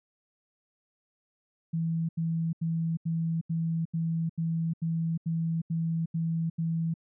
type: tone bursts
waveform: sine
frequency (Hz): 164.3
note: E3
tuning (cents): -5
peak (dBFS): -26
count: 12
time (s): 1.73-6.941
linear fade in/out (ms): 10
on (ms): 360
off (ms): 81
effects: none